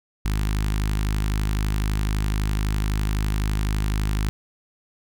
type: tone with notch filter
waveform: sawtooth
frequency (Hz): 51.91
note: G#1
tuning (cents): 0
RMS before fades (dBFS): -23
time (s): 0.25-4.29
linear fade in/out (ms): 0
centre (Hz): 540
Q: 0.64
effects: none